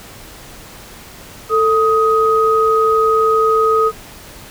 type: tone pair together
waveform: sine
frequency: 443.7 / 1255 Hz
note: A4 / D#6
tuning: +14 / +15 cents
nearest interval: octave + tritone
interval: 1801 cents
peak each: -13 dBFS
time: 1.49-3.92 s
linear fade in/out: 50 ms
effects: pink hiss -37 dBFS RMS until 4.5 s